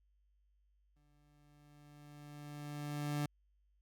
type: tone with exponential growth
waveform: 30% pulse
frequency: 146.83 Hz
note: D3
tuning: in tune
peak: -31 dBFS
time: 0.96-3.26 s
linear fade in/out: 5 ms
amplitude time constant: 500 ms
effects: added 50 Hz sine -70 dBFS peak until 3.81 s